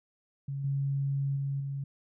sine tone with level steps, 138.59 Hz, C#3, in tune, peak -32 / -27 / -29 / -32 dBFS, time 0.48-1.84 s, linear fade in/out 5 ms, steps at 0.64 / 1.36 / 1.6 s, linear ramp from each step 5 ms, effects none

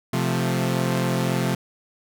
sawtooth chord, F major, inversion second, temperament equal, 130.81 / 174.61 / 220 Hz, C3 / F3 / A3, 0 / 0 / 0 cents, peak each -20 / -21 / -24 dBFS, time 0.13-1.55 s, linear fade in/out 5 ms, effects none

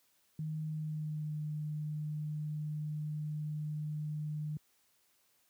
sine tone with pitch glide, 155.56 to 151.57 Hz, D#3 to D#3, 0 to -45 cents, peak -35 dBFS, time 0.39-4.57 s, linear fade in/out 2 ms, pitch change -45 cents, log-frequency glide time 0.65-1.36 s, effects white hiss -72 dBFS RMS until 5.49 s + high-pass 60 Hz 12 dB/octave

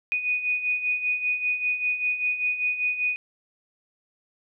sine beating tone pair, 2476 / 2481.1 Hz, D#7 / D#7, -9 / -6 cents, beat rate 5.1 Hz, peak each -30 / -24 dBFS, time 0.12-3.16 s, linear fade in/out 0 ms, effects none

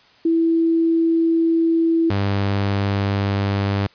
sine / sawtooth tone pair in turn, 329.6 / 99.62 Hz, E4 / G2, 0 / +28 cents, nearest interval octave + major sixth, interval 2072 cents, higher first, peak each -14 dBFS, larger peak neither, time 0.25-2.1 / 2.1-3.87 s, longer first, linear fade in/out 5 ms, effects white hiss -52 dBFS RMS until 3.94 s + resampled to 11025 Hz

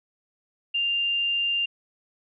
sine tone, 2794 Hz, F7, in tune, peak -22 dBFS, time 0.74-1.66 s, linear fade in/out 10 ms, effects none

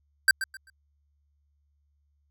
square tone with echo, 1568 Hz, G6, in tune, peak -16 dBFS, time 0.28-0.31 s, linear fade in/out 2 ms, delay 130 ms, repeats 3, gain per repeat -12 dB, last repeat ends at 0.7 s, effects added 72 Hz sine -67 dBFS peak until 2.3 s

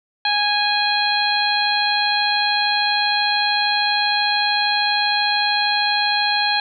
harmonic tone, 827 Hz, G#5, 8 cents flat, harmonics 1 / 2 / 3 / 4 / 5, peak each -21 / -23 / -25 / -25 / -21 dBFS, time 0.25-6.6 s, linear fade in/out 2 ms, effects none

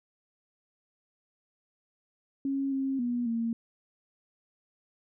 sine tone with pitch steps, 273.7 / 269 / 242.1 / 230.1 Hz, C#4 / C4 / B3 / A#3, -22 / +48 / -34 / -22 cents, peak -27 dBFS, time 2.45-3.53 s, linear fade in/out 2 ms, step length 270 ms, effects none

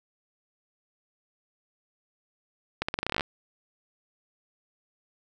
accelerating click train, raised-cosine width 0.3 ms, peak -11 dBFS, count 13, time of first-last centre 2.82-3.208 s, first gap 65 ms, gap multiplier 0.86, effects none

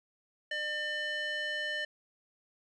square tone with band-pass filter, 600 Hz, D5, 37 cents sharp, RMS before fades -35 dBFS, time 0.51-1.85 s, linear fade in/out 5 ms, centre 2300 Hz, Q 7.9, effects resampled to 22050 Hz + 11-bit

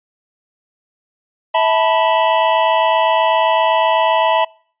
square chord, E suspended fourth, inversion none, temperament equal with one note detuned, 650.6 / 880 / 987.8 Hz, E5 / A5 / B5, -23 / 0 / 0 cents, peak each -17 dBFS, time 1.54-4.45 s, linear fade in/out 10 ms, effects noise-tail reverb RT60 0.5 s tail -26 dB re dry + resampled to 8000 Hz

